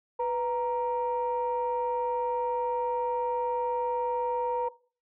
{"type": "tone pair together", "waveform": "sine", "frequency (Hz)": [494.2, 934], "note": ["B4", "A#5"], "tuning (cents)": [1, 3], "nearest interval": "major seventh", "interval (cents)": 1102, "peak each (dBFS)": -28, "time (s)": [0.19, 4.69], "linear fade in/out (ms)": 10, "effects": ["noise-tail reverb RT60 0.4 s tail -20 dB re dry", "tanh soft clip ceiling -20 dBFS"]}